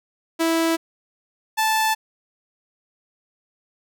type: tone pair in turn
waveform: sawtooth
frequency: 328.5 / 877 Hz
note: E4 / A5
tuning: -6 / -6 cents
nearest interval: octave + perfect fourth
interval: 1700 cents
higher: second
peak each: -14 dBFS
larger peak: neither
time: 0.39-0.77 / 1.57-1.95 s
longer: neither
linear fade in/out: 20 ms
effects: none